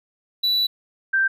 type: tone pair in turn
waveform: triangle / sine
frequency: 3951 / 1568 Hz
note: B7 / G6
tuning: 0 / 0 cents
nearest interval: octave + major third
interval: 1600 cents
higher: first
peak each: -16 dBFS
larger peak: neither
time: 0.43-0.67 / 1.13-1.28 s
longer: first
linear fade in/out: 10 ms
effects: none